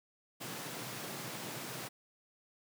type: high-pass noise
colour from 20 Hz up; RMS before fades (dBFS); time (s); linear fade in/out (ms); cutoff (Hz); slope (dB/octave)
pink; -43; 0.4-1.89; 20; 110; 96
effects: none